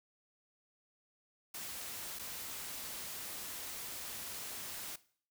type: noise with dropouts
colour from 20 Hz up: white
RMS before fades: -44 dBFS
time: 1.54-4.96 s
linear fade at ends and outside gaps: 5 ms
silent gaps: 2.189-2.193 s
effects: noise-tail reverb RT60 0.5 s tail -18 dB re dry